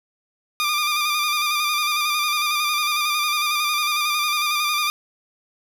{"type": "tone with vibrato", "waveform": "15% pulse", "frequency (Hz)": 1200, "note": "D6", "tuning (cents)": 37, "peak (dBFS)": -13, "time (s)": [0.6, 4.9], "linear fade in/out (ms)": 0, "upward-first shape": "square", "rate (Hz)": 11, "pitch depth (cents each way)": 31, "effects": []}